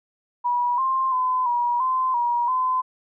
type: tone with pitch steps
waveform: sine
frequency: 971 / 1054 / 1017 / 961 / 1032 / 956 / 1023 Hz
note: B5 / C6 / C6 / B5 / C6 / A#5 / C6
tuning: -30 / +12 / -50 / -48 / -24 / +43 / -39 cents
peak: -19 dBFS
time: 0.44-2.82 s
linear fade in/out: 20 ms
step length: 340 ms
effects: none